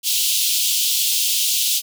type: high-pass noise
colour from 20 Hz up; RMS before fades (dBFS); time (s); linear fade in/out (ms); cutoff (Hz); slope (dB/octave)
pink; -19; 0.03-1.82; 50; 2900; 48
effects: none